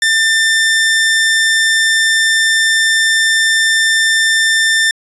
sawtooth tone, 1790 Hz, A6, 29 cents sharp, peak -6 dBFS, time 0.02-4.91 s, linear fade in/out 2 ms, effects resampled to 24000 Hz

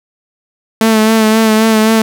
sawtooth tone with vibrato, 220 Hz, A3, in tune, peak -3 dBFS, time 0.81-2.02 s, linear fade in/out 2 ms, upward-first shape sine, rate 3.8 Hz, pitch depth 31 cents each way, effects 7-bit

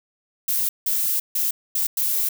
violet noise bursts at uneven times, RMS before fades -22 dBFS, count 5, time 0.48-0.69 / 0.86-1.2 / 1.35-1.51 / 1.75-1.87 / 1.97-2.29 s, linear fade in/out 5 ms, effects none

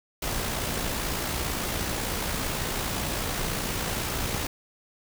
pink noise with amplitude modulation, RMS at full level -28 dBFS, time 0.22-4.47 s, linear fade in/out 5 ms, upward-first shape sine, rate 58 Hz, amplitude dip 35%, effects none

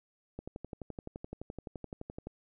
click train, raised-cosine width 2 ms, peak -27 dBFS, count 23, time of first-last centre 0.39-2.27 s, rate 11.7 Hz, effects none

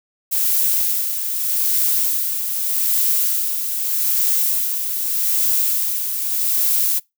violet noise with tremolo, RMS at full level -17 dBFS, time 0.31-7 s, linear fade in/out 20 ms, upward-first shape sine, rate 0.82 Hz, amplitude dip 50%, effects noise-tail reverb RT60 0.2 s tail -24 dB re dry

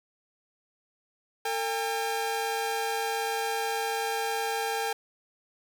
sawtooth tone pair together, 451.8 / 805 Hz, A4 / G5, +46 / +46 cents, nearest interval minor seventh, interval 1000 cents, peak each -28 / -26 dBFS, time 1.45-4.93 s, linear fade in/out 5 ms, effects none

